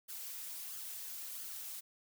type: noise with flanger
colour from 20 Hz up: blue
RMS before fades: -45 dBFS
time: 0.08-1.81 s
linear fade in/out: 20 ms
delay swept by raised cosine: 0.62 to 4.82 ms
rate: 1.5 Hz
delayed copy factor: +0.55
effects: none